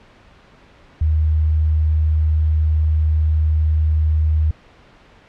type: tone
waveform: sine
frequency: 77.78 Hz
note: D#2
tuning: in tune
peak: -13 dBFS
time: 1.01-4.51 s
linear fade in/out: 5 ms
effects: pink hiss -48 dBFS RMS until 5.28 s + low-pass 3000 Hz 12 dB/octave